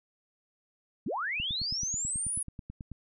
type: linear sweep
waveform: sine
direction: up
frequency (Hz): 138.59 to 10460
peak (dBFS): -30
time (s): 1.06-2.43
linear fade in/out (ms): 5
type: click train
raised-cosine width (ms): 5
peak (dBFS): -28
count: 15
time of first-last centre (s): 1.4-2.917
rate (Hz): 9.23
effects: none